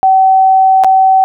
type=tone with dropouts; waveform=sine; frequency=763 Hz; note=G5; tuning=47 cents flat; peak=-4 dBFS; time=0.03-1.24 s; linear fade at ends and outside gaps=0 ms; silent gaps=0.837-0.845 s; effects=none